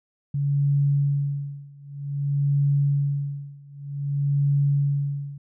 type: tone with tremolo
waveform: sine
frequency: 141.7 Hz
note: C#3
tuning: 38 cents sharp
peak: -17 dBFS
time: 0.34-5.38 s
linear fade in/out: 5 ms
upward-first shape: sine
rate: 0.53 Hz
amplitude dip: 95%
effects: none